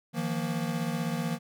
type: chord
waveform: square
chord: Eb suspended second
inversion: none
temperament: equal with one note detuned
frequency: 158.74 / 174.61 / 233.1 Hz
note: Eb3 / F3 / Bb3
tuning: +35 / 0 / 0 cents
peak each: -34 dBFS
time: 0.13-1.39 s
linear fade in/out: 50 ms
effects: none